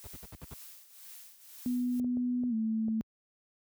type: noise with tremolo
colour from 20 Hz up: blue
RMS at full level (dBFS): -48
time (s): 0-2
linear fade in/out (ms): 0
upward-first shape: triangle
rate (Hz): 2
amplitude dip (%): 75
type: noise bursts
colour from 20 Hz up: brown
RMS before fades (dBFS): -42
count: 6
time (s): 0.04-0.537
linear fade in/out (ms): 0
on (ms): 27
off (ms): 67
type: tone with pitch glide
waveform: sine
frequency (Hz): 246.9 to 221.2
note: B3 to A3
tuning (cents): 0 to +9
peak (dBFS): -28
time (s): 1.66-3.01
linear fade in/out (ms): 0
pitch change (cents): -191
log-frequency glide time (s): 2.49-2.54
type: clicks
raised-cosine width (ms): 2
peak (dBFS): -32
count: 5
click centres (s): 1.998 / 2.045 / 2.171 / 2.436 / 2.883
effects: high-pass 60 Hz 12 dB/octave